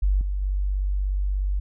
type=tone with level steps; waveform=sine; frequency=48.36 Hz; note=G1; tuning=23 cents flat; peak=-17 / -23 / -21 dBFS; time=0.02-1.6 s; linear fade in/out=10 ms; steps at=0.21 / 0.42 s; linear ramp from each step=2 ms; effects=none